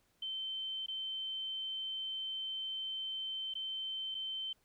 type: tone with dropouts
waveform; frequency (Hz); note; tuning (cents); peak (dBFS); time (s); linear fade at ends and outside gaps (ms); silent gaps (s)
sine; 3093; G7; -24; -37; 0.22-4.53; 5; 0.862-0.882 / 3.539-3.552 / 4.146-4.149
effects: pink hiss -74 dBFS RMS until 4.64 s